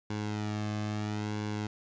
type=tone with flanger; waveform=sawtooth; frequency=105.7 Hz; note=G#2; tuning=31 cents sharp; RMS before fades=-34 dBFS; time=0.1-1.67 s; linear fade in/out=5 ms; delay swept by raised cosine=1.6 to 2.13 ms; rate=0.75 Hz; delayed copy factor=-0.7; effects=resampled to 16000 Hz + 11-bit